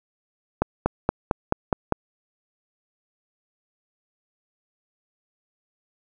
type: accelerating click train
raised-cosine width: 1 ms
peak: -5 dBFS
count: 7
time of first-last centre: 0.62-1.923 s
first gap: 240 ms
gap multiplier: 0.96
effects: none